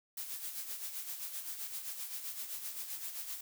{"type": "noise with tremolo", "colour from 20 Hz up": "blue", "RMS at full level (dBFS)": -40, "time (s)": [0.17, 3.41], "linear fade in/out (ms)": 5, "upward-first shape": "sine", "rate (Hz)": 7.7, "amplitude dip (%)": 55, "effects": []}